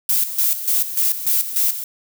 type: noise with tremolo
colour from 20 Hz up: violet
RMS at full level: -17 dBFS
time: 0.09-1.84 s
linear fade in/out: 2 ms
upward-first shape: square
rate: 3.4 Hz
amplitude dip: 70%
effects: none